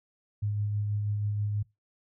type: tone with tremolo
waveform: sine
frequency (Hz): 103.83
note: G#2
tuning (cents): 0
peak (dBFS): -26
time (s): 0.42-1.63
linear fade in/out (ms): 10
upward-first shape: sine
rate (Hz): 6.2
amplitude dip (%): 25
effects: noise-tail reverb RT60 0.2 s tail -21 dB re dry